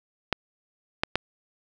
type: clicks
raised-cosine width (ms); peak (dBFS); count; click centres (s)
0.3; -6; 3; 0.327 / 1.035 / 1.156
effects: none